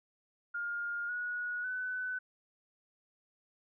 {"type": "tone with pitch steps", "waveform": "sine", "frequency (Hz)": [1414, 1458, 1503.3], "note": ["F6", "F#6", "F#6"], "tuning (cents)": [21, -26, 27], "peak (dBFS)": -34, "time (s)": [0.54, 2.19], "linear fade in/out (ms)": 10, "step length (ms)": 550, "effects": []}